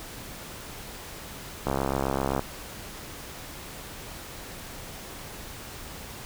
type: click train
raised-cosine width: 1 ms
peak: -12 dBFS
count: 50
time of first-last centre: 1.67-2.394 s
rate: 67.7 Hz
effects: pink hiss -41 dBFS RMS until 6.25 s